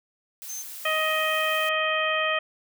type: noise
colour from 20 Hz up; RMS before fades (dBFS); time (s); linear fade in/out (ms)
blue; -39; 0.42-1.69; 0
type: tone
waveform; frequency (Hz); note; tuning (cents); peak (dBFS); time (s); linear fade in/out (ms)
sine; 6272; G8; 0; -33; 0.48-0.63; 20
type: harmonic tone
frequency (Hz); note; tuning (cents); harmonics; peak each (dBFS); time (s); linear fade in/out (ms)
627; D#5; +13; 1 / 2 / 3 / 4 / 5; -28 / -28 / -28 / -29 / -31; 0.85-2.39; 5
effects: none